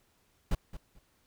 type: noise with echo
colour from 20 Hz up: brown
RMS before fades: -27 dBFS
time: 0.51-0.55 s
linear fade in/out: 5 ms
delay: 220 ms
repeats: 2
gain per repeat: -14 dB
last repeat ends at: 0.99 s
effects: pink hiss -70 dBFS RMS until 1.26 s